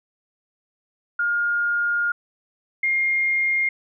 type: tone pair in turn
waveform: sine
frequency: 1418 / 2125 Hz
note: F6 / C7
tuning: +26 / +26 cents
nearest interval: perfect fifth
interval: 700 cents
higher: second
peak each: -19 / -18 dBFS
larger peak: second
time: 1.19-2.12 / 2.83-3.69 s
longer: first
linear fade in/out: 5 ms
effects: none